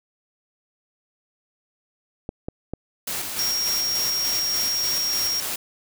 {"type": "clicks", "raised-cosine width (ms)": 2, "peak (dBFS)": -16, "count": 3, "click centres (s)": [2.291, 2.485, 2.736]}
{"type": "noise with tremolo", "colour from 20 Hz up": "white", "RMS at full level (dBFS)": -28, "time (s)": [3.07, 5.56], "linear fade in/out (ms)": 5, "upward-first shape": "square", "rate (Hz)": 3.4, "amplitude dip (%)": 30}
{"type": "tone", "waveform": "sine", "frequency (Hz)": 5588, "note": "F8", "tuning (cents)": 0, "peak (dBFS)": -22, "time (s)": [3.39, 5.4], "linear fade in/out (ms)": 0}
{"effects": []}